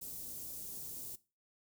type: band-stop noise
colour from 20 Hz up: white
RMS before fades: -45 dBFS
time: 0.01-1.16 s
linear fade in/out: 10 ms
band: 380 to 8000 Hz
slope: 12 dB/octave
effects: noise-tail reverb RT60 0.3 s tail -19 dB re dry